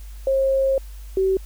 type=tone pair in turn; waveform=sine; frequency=537 / 381.9 Hz; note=C5 / G4; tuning=+45 / -45 cents; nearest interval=tritone; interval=590 cents; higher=first; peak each=-16 dBFS; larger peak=neither; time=0.27-0.78 / 1.17-1.37 s; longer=first; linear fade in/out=2 ms; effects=added 50 Hz sine -34 dBFS peak until 1.45 s + white hiss -51 dBFS RMS until 1.45 s